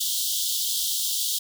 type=high-pass noise; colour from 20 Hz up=pink; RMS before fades=-26 dBFS; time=0-1.39 s; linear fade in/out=10 ms; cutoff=3100 Hz; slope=96 dB/octave; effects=none

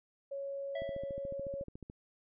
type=tone; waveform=sine; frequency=554.4 Hz; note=C#5; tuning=in tune; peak=-37 dBFS; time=0.31-1.64 s; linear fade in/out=10 ms
type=tone with exponential decay; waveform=square; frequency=659.3 Hz; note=E5; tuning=in tune; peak=-37 dBFS; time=0.75-1.35 s; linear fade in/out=5 ms; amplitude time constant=130 ms
type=click train; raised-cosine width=3 ms; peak=-33 dBFS; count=16; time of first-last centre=0.82-1.899 s; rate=13.9 Hz
effects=resampled to 8000 Hz

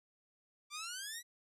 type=exponential sweep; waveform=10% pulse; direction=up; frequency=1158 to 1975.5 Hz; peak=-33 dBFS; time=0.7-1.23 s; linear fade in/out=50 ms; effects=resampled to 32000 Hz

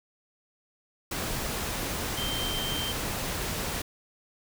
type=tone in noise; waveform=sine; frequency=3136 Hz; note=G7; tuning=in tune; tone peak=-32 dBFS; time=2.17-2.92 s; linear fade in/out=5 ms; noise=pink; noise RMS=-32 dBFS; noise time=1.11-3.82 s; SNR=-3 dB; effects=none

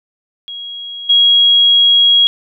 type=tone with level steps; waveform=sine; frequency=3300 Hz; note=G#7; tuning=12 cents flat; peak=-24 / -6 dBFS; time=0.48-2.27 s; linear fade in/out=0 ms; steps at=1.09 s; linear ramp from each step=10 ms; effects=none

